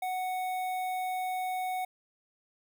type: tone with notch filter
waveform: square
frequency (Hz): 740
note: F#5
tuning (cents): 0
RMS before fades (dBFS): -33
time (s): 0.02-1.85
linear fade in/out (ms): 5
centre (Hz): 5500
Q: 0.66
effects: none